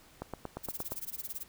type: click train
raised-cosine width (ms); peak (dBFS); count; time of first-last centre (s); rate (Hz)
1; -23; 7; 0.22-0.92; 8.57
type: noise with tremolo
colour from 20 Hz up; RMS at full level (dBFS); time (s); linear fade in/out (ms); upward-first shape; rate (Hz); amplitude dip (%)
violet; -37; 0.63-1.44; 20; sine; 18; 100
effects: pink hiss -59 dBFS RMS until 1.48 s